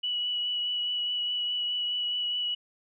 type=tone with vibrato; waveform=sine; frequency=2941 Hz; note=F#7; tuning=11 cents flat; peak=-27 dBFS; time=0.03-2.55 s; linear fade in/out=10 ms; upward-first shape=triangle; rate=4.8 Hz; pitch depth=16 cents each way; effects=none